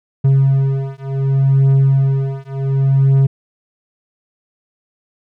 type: beating tone pair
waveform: triangle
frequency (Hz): 135.5 / 136.18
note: C#3 / C#3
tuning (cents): -39 / -30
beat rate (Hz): 0.68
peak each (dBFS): -12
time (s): 0.24-3.27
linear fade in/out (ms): 10
effects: none